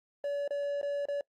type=tone with dropouts; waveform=triangle; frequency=571 Hz; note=D5; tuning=49 cents flat; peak=-28 dBFS; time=0.24-1.21 s; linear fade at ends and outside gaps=2 ms; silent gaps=0.478-0.507 / 0.814-0.829 / 1.055-1.085 s; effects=noise-tail reverb RT60 0.1 s tail -23 dB re dry + Opus 32 kbps